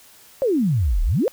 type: exponential two-way sweep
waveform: sine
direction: down then up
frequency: 572 to 34.65 to 572 Hz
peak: -16 dBFS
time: 0.42-1.28 s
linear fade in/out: 0 ms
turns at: 1.03 s
effects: white hiss -49 dBFS RMS until 1.32 s